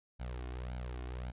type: tone with flanger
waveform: sawtooth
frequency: 61.74 Hz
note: B1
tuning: in tune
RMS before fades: -41 dBFS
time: 0.19-1.32 s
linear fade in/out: 20 ms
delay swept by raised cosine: 1.3 to 2.8 ms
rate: 1.8 Hz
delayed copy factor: +0.75
effects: resampled to 8000 Hz